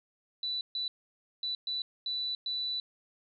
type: tone bursts at uneven times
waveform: sine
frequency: 3970 Hz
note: B7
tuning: 8 cents sharp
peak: -31 dBFS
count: 6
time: 0.43-0.61 / 0.75-0.88 / 1.43-1.55 / 1.67-1.82 / 2.06-2.35 / 2.46-2.8 s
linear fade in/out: 2 ms
effects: none